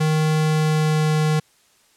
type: tone with pitch glide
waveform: square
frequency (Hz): 155.56 to 154.4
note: D#3 to D#3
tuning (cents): 0 to -13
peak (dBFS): -17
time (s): 0-1.4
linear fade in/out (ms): 10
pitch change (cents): -13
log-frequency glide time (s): 0.36-1.18
effects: white hiss -58 dBFS RMS until 1.96 s + low-pass 10000 Hz 12 dB/octave